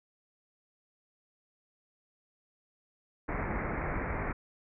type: low-pass noise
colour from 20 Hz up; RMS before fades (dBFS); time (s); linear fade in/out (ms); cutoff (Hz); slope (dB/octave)
pink; -34; 3.28-4.33; 10; 2300; 96
effects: none